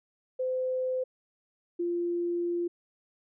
sine tone pair in turn, 513 / 346.5 Hz, C5 / F4, -34 / -14 cents, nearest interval perfect fifth, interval 680 cents, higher first, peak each -27 dBFS, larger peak neither, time 0.39-1.04 / 1.79-2.68 s, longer second, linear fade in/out 10 ms, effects none

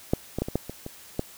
clicks, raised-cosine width 2 ms, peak -7 / -14 / -12 / -18 / -10 / -21 / -21 / -12 dBFS, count 8, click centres 0.135 / 0.386 / 0.42 / 0.485 / 0.556 / 0.696 / 0.864 / 1.194 s, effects white hiss -48 dBFS RMS until 1.37 s

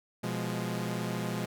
sawtooth chord, F diminished, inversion second, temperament equal, 123.47 / 174.61 / 207.7 Hz, Cb3 / F3 / Ab3, 0 / 0 / 0 cents, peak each -32 dBFS, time 0.23-1.46 s, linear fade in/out 10 ms, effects none

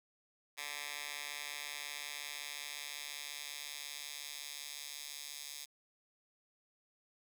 10% pulse tone with high-pass filter sweep, 145.5 Hz, D3, 16 cents flat, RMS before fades -45 dBFS, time 0.57-5.66 s, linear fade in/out 20 ms, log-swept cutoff 1900 to 4400 Hz, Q 0.92, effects none

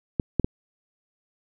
clicks, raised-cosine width 3 ms, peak -9 / -7 / -9 dBFS, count 3, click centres 0.198 / 0.397 / 0.445 s, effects none

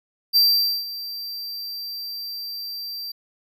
square tone with ADSR envelope, 4699 Hz, D8, in tune, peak -13 dBFS, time 0.33-3.12 s, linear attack 33 ms, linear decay 480 ms, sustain -17 dB, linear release 7 ms, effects none

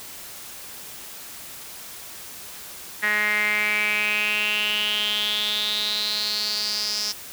sawtooth tone with band-pass filter sweep, 210 Hz, G#3, 19 cents sharp, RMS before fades -24 dBFS, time 3.02-7.13 s, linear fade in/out 20 ms, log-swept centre 1900 to 5300 Hz, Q 8.1, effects white hiss -39 dBFS RMS until 7.32 s

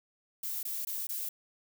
violet noise bursts, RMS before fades -36 dBFS, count 4, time 0.43-1.29 s, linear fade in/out 5 ms, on 200 ms, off 20 ms, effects none

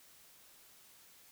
silence, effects white hiss -61 dBFS RMS until 1.31 s

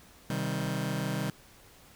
sawtooth chord, C minor, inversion none, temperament just, 130.81 / 156.98 / 196.22 Hz, C3 / Eb3 / G3, 0 / +16 / +2 cents, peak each -30 dBFS, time 0.3-1.3 s, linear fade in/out 2 ms, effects pink hiss -56 dBFS RMS until 1.95 s

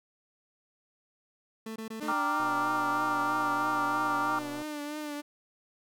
30% pulse tone bursts, 221.7 Hz, A3, 13 cents sharp, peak -34 dBFS, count 4, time 1.66-2.123 s, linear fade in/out 5 ms, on 100 ms, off 21 ms
sawtooth tone with vibrato, 297.4 Hz, D4, 22 cents sharp, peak -31 dBFS, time 2-5.22 s, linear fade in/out 20 ms, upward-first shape triangle, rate 3.1 Hz, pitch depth 48 cents each way
sine chord, G minor seventh, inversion none, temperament equal, 784 / 932.3 / 1174.7 / 1396.9 Hz, G5 / Bb5 / D6 / F6, 0 / 0 / 0 / 0 cents, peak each -36 / -33 / -30 / -33 dBFS, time 2.08-4.39 s, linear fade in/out 5 ms
click train, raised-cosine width 1 ms, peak -31 dBFS, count 274, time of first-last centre 2.4-4.62 s, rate 123 Hz
effects none

